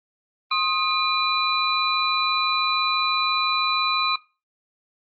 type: tone cluster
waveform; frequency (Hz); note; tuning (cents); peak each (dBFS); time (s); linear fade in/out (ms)
sine; 1069 / 1249 / 2415 / 3983; C6 / D#6 / D7 / B7; +37 / +6 / +48 / +14; -25; 0.51-4.16; 5
effects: noise-tail reverb RT60 0.3 s tail -20 dB re dry + Opus 24 kbps